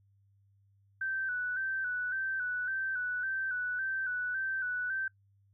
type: tone with vibrato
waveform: sine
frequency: 1518 Hz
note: F#6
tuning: 44 cents sharp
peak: -31 dBFS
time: 1.01-5.08 s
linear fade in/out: 5 ms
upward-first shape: square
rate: 1.8 Hz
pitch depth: 42 cents each way
effects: noise-tail reverb RT60 0.1 s tail -22 dB re dry + added 99 Hz sine -64 dBFS peak until 5.53 s